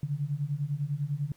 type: beating tone pair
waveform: sine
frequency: 138.59 / 148.59 Hz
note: C#3 / D3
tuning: 0 / +21 cents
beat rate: 10 Hz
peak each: -32 / -31 dBFS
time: 0.03-1.32 s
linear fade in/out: 2 ms
effects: pink hiss -64 dBFS RMS until 1.36 s